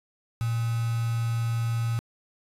sine tone with quantisation, 115.7 Hz, A#2, 13 cents flat, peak -24 dBFS, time 0.41-1.99 s, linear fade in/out 0 ms, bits 6, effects resampled to 32000 Hz

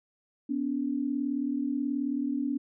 sine tone pair together, 248 / 286.6 Hz, B3 / D4, +7 / -42 cents, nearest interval minor third, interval 251 cents, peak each -31 / -29 dBFS, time 0.49-2.58 s, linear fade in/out 10 ms, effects none

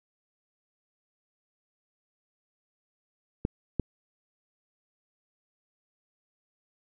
clicks, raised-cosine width 3 ms, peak -13 dBFS, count 2, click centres 3.451 / 3.797 s, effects none

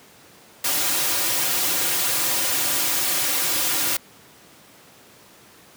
white noise with comb filter, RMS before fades -22 dBFS, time 0.64-3.97 s, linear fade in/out 5 ms, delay 4.6 ms, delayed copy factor -0.95, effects pink hiss -49 dBFS RMS until 5.76 s + high-pass 150 Hz 12 dB/octave

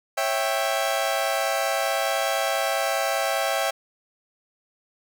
sawtooth chord, C# diminished, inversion none, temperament equal with one note detuned, 549.3 / 659.3 / 784 Hz, C#5 / E5 / G5, -16 / 0 / 0 cents, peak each -24 / -22 / -23 dBFS, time 0.17-3.71 s, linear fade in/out 10 ms, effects none

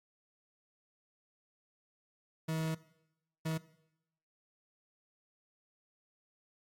40% pulse tone bursts at uneven times, 159.9 Hz, D#3, 48 cents sharp, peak -32 dBFS, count 2, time 2.48-2.75 / 3.45-3.58 s, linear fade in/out 10 ms, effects noise-tail reverb RT60 0.8 s tail -18 dB re dry + AAC 64 kbps

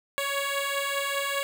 10% pulse beating tone pair, 554.4 / 559.4 Hz, C#5 / C#5, 0 / +16 cents, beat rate 5 Hz, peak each -24 / -20 dBFS, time 0.18-1.43 s, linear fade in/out 0 ms, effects none

